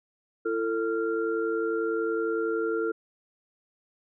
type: tone cluster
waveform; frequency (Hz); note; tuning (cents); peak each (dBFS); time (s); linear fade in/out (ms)
sine; 336.5 / 447.4 / 1386; E4 / A4 / F6; +36 / +29 / -14; -30 / -27 / -34; 0.45-2.92; 10
effects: none